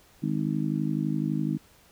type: harmonic tone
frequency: 51.91 Hz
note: G#1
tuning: in tune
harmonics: 3 / 4 / 5 / 6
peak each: -29 / -30 / -31 / -32 dBFS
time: 0.22-1.58 s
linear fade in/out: 20 ms
effects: pink hiss -58 dBFS RMS until 1.91 s